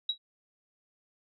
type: tone with exponential decay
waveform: sine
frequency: 3860 Hz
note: B7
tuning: 40 cents flat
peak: -23 dBFS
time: 0.09-0.18 s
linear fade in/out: 5 ms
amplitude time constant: 18 ms
effects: none